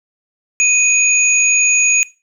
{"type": "tone pair together", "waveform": "sine", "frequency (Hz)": [2489, 6724], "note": ["D#7", "G#8"], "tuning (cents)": [0, 20], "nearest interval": "octave + perfect fourth", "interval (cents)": 1720, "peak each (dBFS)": -12, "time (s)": [0.6, 2.03], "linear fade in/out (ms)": 0, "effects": ["noise-tail reverb RT60 0.3 s tail -20 dB re dry"]}